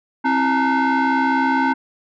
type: tone with frequency modulation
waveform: sine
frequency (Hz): 329.6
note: E4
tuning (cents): 0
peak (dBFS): -12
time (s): 0.24-1.74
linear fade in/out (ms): 20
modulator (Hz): 595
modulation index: 2
effects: tanh soft clip ceiling -14 dBFS